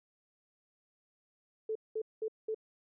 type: tone bursts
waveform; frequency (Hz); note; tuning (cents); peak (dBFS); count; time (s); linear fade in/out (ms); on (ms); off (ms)
sine; 438; A4; -8; -32; 4; 1.69-2.546; 5; 64; 200
effects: none